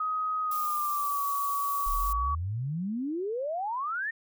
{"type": "tone with pitch glide", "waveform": "sine", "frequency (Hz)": [1258, 1133.8], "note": ["D#6", "C#6"], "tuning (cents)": [19, 39], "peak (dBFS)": -27, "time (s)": [0, 2.35], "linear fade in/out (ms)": 5, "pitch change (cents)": -180, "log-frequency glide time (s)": [0.42, 1.22]}
{"type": "noise", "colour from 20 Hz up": "violet", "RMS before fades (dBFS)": -38, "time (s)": [0.51, 2.13], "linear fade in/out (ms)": 5}
{"type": "exponential sweep", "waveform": "sine", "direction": "up", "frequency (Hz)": [32.23, 1864.7], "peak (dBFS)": -29, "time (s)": [1.86, 4.11], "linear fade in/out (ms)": 10}
{"effects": []}